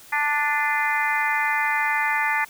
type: harmonic tone with a mistuned harmonic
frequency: 293.7 Hz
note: D4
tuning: in tune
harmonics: 3 / 4 / 5 / 6 / 7 / 8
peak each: -25 / -30 / -31 / -25 / -25 / -32 dBFS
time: 0.12-2.45 s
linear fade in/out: 10 ms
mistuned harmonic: 8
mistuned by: +57 cents
effects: white hiss -47 dBFS RMS until 2.49 s